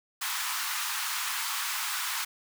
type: high-pass noise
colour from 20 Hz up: pink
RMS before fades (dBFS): -32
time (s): 0.21-2.25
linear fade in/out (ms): 10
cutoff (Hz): 910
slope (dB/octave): 48
effects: none